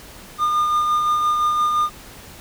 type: tone with tremolo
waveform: triangle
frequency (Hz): 1213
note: D#6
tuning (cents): -44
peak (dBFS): -13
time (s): 0.38-1.9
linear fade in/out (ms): 50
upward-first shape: sine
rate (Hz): 5.8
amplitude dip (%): 30
effects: pink hiss -41 dBFS RMS until 2.4 s